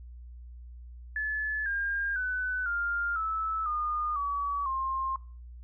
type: tone with pitch steps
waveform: sine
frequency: 1725 / 1609.5 / 1501.7 / 1401.1 / 1307.3 / 1219.8 / 1138.1 / 1061.9 Hz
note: A6 / G6 / F#6 / F6 / E6 / D#6 / C#6 / C6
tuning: -35 / +45 / +25 / +5 / -15 / -35 / +45 / +25 cents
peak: -28 dBFS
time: 1.16-5.16 s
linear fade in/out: 2 ms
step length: 500 ms
effects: noise-tail reverb RT60 0.4 s tail -23 dB re dry + added 60 Hz sine -43 dBFS peak until 5.63 s